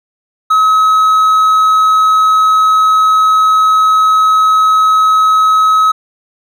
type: tone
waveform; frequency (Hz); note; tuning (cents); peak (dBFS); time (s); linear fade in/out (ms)
triangle; 1280; D#6; +49; -4; 0.5-5.92; 10
effects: none